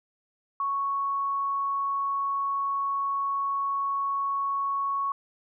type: tone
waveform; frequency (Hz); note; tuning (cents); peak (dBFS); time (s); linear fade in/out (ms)
sine; 1108.7; C#6; 0; -25; 0.6-5.12; 2
effects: none